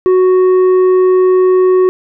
sine tone with tanh clipping, 370 Hz, F#4, in tune, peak -7 dBFS, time 0.06-1.89 s, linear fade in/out 0 ms, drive 6 dB, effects none

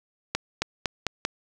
accelerating click train, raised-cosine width 0.2 ms, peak -7 dBFS, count 5, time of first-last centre 0.35-1.251 s, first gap 270 ms, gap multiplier 0.88, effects none

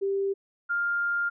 sine tone pair in turn, 393.4 / 1401.9 Hz, G4 / F6, +6 / +6 cents, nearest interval octave + minor seventh, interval 2200 cents, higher second, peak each -24 dBFS, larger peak neither, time 0.01-0.34 / 0.69-1.3 s, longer second, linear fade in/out 20 ms, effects none

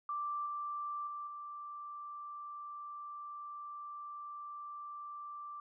sine tone with level steps, 1174.7 Hz, D6, in tune, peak -35 / -37 / -40 / -43 dBFS, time 0.09-5.6 s, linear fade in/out 2 ms, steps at 0.46 / 1.07 / 1.27 s, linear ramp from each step 2 ms, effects none

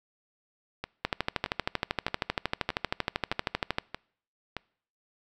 two click trains, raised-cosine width 0.3 ms, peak -10 / -17 dBFS, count 36 / 7, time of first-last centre 1.05-3.784 / 0.84-4.567 s, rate 12.8 / 1.61 Hz, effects noise-tail reverb RT60 0.6 s tail -25 dB re dry

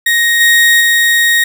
35% pulse tone with level steps, 1871 Hz, A#6, 6 cents sharp, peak -7 / -4 / -6 dBFS, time 0.06-1.44 s, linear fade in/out 5 ms, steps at 0.4 / 0.8 s, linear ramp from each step 10 ms, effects none

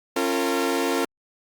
sawtooth tone cluster, 273.7 / 347.1 / 456.9 Hz, C#4 / F4 / A#4, -22 / -11 / -35 cents, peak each -22 dBFS, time 0.16-1.05 s, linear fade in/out 5 ms, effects Opus 48 kbps

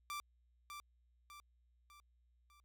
sawtooth tone with echo, 1174.7 Hz, D6, in tune, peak -38 dBFS, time 0.1-0.2 s, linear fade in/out 0 ms, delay 600 ms, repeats 4, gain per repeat -6 dB, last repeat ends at 2.6 s, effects added 60 Hz sine -70 dBFS peak until 2.64 s

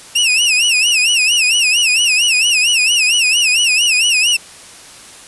sawtooth tone with vibrato, 2695 Hz, E7, 38 cents sharp, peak -7 dBFS, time 0.15-4.37 s, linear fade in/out 10 ms, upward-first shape sine, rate 4.4 Hz, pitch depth 160 cents each way, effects white hiss -37 dBFS RMS until 5.27 s + resampled to 24000 Hz

